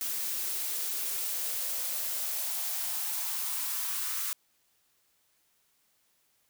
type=noise with high-pass filter sweep; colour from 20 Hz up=blue; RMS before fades=-33 dBFS; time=0.01-4.33 s; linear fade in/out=0 ms; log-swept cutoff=290 to 1200 Hz; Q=2.6; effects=white hiss -71 dBFS RMS until 6.49 s